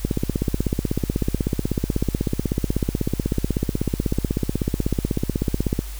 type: click train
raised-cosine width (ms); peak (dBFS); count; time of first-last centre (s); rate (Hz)
3; -7; 94; 0.05-5.791; 16.2
effects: added 50 Hz sine -30 dBFS peak until 5.99 s + white hiss -41 dBFS RMS until 5.99 s